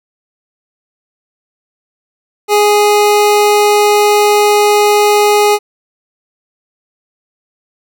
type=tone; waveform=25% pulse; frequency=415.3 Hz; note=G#4; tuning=in tune; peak=-3 dBFS; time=2.48-5.59 s; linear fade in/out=50 ms; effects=none